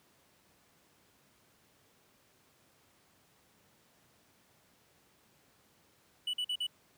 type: tone bursts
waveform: triangle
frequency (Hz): 2960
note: F#7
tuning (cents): 0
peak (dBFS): -30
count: 4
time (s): 6.27-6.668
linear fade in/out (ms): 5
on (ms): 65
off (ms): 46
effects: pink hiss -67 dBFS RMS until 6.97 s + high-pass 100 Hz 12 dB/octave